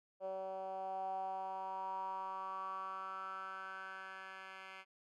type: tone with band-pass filter sweep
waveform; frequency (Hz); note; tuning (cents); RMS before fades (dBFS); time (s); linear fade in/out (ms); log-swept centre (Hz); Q
10% pulse; 190.4; F#3; +50; -44; 0.2-4.85; 50; 600 to 2000; 6.6
effects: none